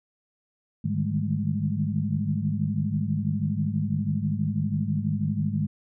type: tone cluster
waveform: sine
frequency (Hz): 103.3 / 150.6 / 156.7 / 199.5 / 211.8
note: G#2 / D3 / D#3 / G3 / G#3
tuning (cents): -9 / +44 / +13 / +31 / +34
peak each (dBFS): -30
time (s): 0.84-5.67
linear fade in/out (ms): 10
effects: none